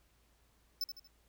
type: tone with echo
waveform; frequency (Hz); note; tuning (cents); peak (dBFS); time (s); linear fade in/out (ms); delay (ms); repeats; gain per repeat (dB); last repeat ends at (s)
square; 5274; E8; 0; -33; 0.81-0.84; 2; 78; 3; -8; 1.074
effects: added 57 Hz sine -70 dBFS peak until 1.28 s + pink hiss -72 dBFS RMS until 1.28 s